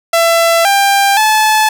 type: tone with pitch steps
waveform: sawtooth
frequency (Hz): 670 / 795 / 865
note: E5 / G5 / A5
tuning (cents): +28 / +24 / -30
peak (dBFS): -4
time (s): 0.13-1.69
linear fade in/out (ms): 5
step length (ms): 520
effects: none